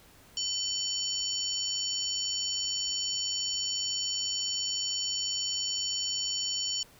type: tone cluster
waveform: sine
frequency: 3034 / 4491 / 5520 / 7000 Hz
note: F#7 / C#8 / F8 / A8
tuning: +43 / +22 / -21 / -10 cents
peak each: -33 / -37 / -35 / -36 dBFS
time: 0.37-6.83 s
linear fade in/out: 2 ms
effects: pink hiss -57 dBFS RMS until 6.99 s